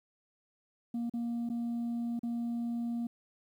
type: tone with dropouts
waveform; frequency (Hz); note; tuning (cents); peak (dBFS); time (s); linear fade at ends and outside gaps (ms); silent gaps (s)
sine; 235.5; A#3; +18; -29; 0.94-3.07; 5; 1.097-1.137 / 1.491-1.499 / 2.193-2.232
effects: tanh soft clip ceiling -31 dBFS + 11-bit